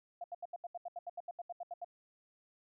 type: tone bursts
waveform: sine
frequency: 698.5 Hz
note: F5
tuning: in tune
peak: -39 dBFS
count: 16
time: 0.21-1.846 s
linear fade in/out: 5 ms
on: 31 ms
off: 76 ms
effects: none